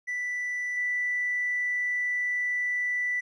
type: tone with level steps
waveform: triangle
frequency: 1975.5 Hz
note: B6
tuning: in tune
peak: -26 / -22 dBFS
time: 0.07-3.21 s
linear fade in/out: 20 ms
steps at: 0.77 s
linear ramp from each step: 2 ms
effects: tanh soft clip ceiling -23 dBFS + resampled to 22050 Hz